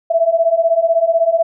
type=beating tone pair; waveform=sine; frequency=653 / 669 Hz; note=E5 / E5; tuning=-17 / +25 cents; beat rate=16 Hz; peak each=-15 / -13 dBFS; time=0.1-1.43 s; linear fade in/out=10 ms; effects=none